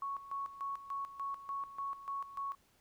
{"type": "tone with tremolo", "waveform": "sine", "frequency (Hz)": 1108.7, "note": "C#6", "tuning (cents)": 0, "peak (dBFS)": -36, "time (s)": [0.02, 2.55], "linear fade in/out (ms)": 2, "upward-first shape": "square", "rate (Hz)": 3.4, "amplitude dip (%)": 75, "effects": ["pink hiss -70 dBFS RMS until 2.8 s"]}